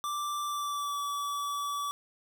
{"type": "tone with pitch glide", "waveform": "square", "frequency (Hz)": [1174.7, 1148.5], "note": ["D6", "D6"], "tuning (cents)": [0, -39], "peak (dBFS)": -32, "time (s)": [0.04, 1.91], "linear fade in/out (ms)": 0, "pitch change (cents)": -39, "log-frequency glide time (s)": [0.46, 0.99], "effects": []}